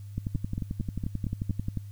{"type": "two click trains", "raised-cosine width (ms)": 5, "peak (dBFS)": [-18, -18], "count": [19, 6], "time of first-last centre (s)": [[0.18, 1.773], [0.35, 1.497]], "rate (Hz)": [11.3, 4.36], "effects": ["added 101 Hz sine -39 dBFS peak until 1.91 s", "white hiss -63 dBFS RMS until 1.91 s"]}